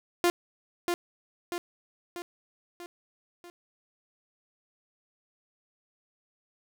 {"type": "tone with echo", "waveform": "sawtooth", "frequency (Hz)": 349.2, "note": "F4", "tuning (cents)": 0, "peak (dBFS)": -17, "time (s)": [0.24, 0.3], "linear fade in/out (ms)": 0, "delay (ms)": 640, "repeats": 5, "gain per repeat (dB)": -5, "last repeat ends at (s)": 3.5, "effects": []}